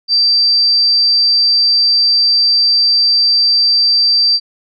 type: tone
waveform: sine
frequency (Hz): 4680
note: D8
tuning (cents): -7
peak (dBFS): -8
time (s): 0.08-4.4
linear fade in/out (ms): 50
effects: none